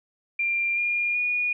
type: tone with pitch steps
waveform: sine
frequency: 2382 / 2415 / 2449 Hz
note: D7 / D7 / D#7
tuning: +24 / +48 / -28 cents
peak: -22 dBFS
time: 0.39-1.53 s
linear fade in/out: 5 ms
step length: 380 ms
effects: none